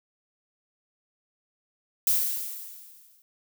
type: noise with exponential decay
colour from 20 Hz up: violet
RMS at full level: -21 dBFS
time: 2.07-3.22 s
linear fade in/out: 1 ms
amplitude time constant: 250 ms
effects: none